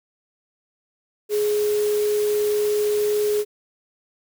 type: tone in noise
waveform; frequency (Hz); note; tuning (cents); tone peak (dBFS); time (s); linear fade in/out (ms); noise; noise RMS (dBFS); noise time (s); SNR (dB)
sine; 418.8; G#4; +15; -18; 1.29-3.45; 50; white; -34; 1.29-3.45; +13
effects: none